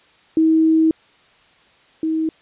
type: tone pair in turn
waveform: sine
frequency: 320 / 318.6 Hz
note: D#4 / D#4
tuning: +49 / +41 cents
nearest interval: unison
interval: 8 cents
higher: first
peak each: -11 / -17 dBFS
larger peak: first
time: 0.37-0.91 / 2.03-2.29 s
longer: first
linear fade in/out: 2 ms
effects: white hiss -53 dBFS RMS until 2.41 s + resampled to 8000 Hz